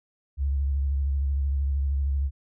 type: tone with vibrato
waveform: sine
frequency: 69.3 Hz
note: C#2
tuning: in tune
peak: -22 dBFS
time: 0.37-2.31 s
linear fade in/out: 50 ms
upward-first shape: square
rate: 13 Hz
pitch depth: 42 cents each way
effects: none